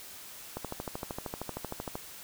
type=click train; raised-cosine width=1 ms; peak=-21 dBFS; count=19; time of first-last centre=0.57-1.955 s; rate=13 Hz; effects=white hiss -47 dBFS RMS until 2.23 s